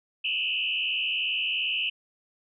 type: tone with frequency modulation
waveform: sine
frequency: 2794 Hz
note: F7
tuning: in tune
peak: -25 dBFS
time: 0.24-1.9 s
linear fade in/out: 10 ms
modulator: 82.7 Hz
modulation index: 3
effects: none